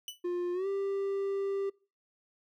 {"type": "tone with exponential decay", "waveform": "sawtooth", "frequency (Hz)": 2976, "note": "F#7", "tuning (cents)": 9, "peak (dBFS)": -31, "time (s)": [0.08, 0.2], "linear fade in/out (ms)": 1, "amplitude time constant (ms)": 26}
{"type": "tone with pitch glide", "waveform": "triangle", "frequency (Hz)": [353.2, 394.2], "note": ["F4", "G4"], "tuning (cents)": [20, 10], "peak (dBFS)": -28, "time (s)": [0.24, 1.7], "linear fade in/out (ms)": 10, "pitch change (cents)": 190, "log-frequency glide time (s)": [0.53, 0.67]}
{"effects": ["noise-tail reverb RT60 0.4 s tail -25 dB re dry"]}